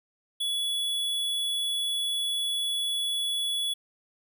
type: tone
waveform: square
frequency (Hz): 3396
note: G#7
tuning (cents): +38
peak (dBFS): -27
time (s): 0.4-3.74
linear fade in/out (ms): 10
effects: none